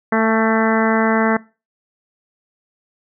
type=harmonic tone with a mistuned harmonic; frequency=222.7 Hz; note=A3; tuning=21 cents sharp; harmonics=1 / 2 / 3 / 4 / 5 / 6 / 7 / 8 / 9; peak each=-17 / -20 / -22 / -23 / -24 / -25 / -25 / -26 / -27 dBFS; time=0.12-1.37 s; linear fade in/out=5 ms; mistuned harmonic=4; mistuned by=-22 cents; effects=noise-tail reverb RT60 0.3 s tail -22 dB re dry